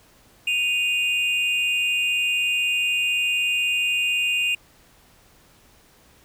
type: tone pair together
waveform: triangle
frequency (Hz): 2489 / 2794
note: D#7 / F7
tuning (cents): 0 / 0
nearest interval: major second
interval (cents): 200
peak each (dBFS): -21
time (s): 0.47-4.55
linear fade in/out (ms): 5
effects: pink hiss -55 dBFS RMS until 6.24 s